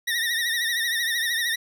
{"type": "tone with vibrato", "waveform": "25% pulse", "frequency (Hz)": 1864.7, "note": "A#6", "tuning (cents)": 0, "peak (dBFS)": -19, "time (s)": [0.07, 1.56], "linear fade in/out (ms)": 10, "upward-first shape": "triangle", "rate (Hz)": 13, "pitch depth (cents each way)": 91, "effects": []}